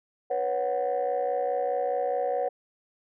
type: chord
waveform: sine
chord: B suspended second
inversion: none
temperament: equal with one note detuned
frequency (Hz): 489.6 / 554.4 / 740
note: B4 / C#5 / F#5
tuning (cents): -15 / 0 / 0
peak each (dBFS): -28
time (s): 0.3-2.49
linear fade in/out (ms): 10
effects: tanh soft clip ceiling -19 dBFS